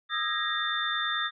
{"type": "tone cluster", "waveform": "sine", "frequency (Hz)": [1230, 1319, 1649, 1872, 3579], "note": ["D#6", "E6", "G#6", "A#6", "A7"], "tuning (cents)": [-20, 1, -13, 7, 29], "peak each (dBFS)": [-34, -35, -34, -33, -31], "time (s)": [0.09, 1.31], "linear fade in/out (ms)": 50, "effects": []}